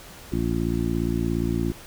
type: harmonic tone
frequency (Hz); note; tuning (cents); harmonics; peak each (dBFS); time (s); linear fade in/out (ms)
57.2; A#1; -32; 1 / 2 / 3 / 4 / 5 / 6; -29 / -29 / -29 / -29 / -29 / -29; 0.32-1.72; 5
effects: pink hiss -44 dBFS RMS until 1.86 s